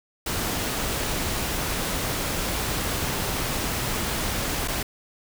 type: noise with dropouts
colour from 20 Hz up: pink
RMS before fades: -27 dBFS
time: 0.26-4.83 s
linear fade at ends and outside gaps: 5 ms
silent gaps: 4.677-4.682 s
effects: none